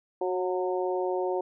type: harmonic tone with a mistuned harmonic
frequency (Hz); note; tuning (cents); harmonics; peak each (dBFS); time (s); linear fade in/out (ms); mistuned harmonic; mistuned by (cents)
182.2; F#3; -26; 2 / 3 / 4 / 5; -28 / -32 / -34 / -36; 0.21-1.41; 5; 2; +16
effects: none